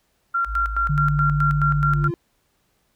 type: tone with tremolo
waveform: sine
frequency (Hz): 1376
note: F6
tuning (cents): -26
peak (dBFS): -18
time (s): 0.34-2.08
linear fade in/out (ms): 10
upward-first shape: square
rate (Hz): 4.7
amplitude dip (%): 75
type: tone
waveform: sine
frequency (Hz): 52.7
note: G#1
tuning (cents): +26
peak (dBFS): -25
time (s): 0.45-2.09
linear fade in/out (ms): 50
type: tone with pitch glide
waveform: sine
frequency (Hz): 146.83 to 145.98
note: D3 to D3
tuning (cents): 0 to -10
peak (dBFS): -18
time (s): 0.89-2.11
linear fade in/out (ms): 10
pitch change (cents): -10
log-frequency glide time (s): 1.65-1.89
type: tone with exponential growth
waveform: triangle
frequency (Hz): 344.3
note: F4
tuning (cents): -25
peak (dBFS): -22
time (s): 1.71-2.14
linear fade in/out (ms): 0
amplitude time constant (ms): 92
effects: pink hiss -67 dBFS RMS until 2.95 s